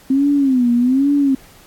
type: tone with vibrato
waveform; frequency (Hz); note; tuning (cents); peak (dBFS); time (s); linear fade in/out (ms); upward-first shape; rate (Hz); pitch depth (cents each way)
sine; 261.6; C4; 0; -11; 0.1-1.35; 5; sine; 1.2; 160
effects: pink hiss -46 dBFS RMS until 1.66 s + AAC 64 kbps